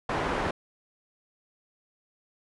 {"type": "low-pass noise", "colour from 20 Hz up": "white", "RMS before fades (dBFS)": -29, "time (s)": [0.09, 0.51], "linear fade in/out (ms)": 5, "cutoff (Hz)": 1100, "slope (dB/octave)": 12, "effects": ["resampled to 24000 Hz"]}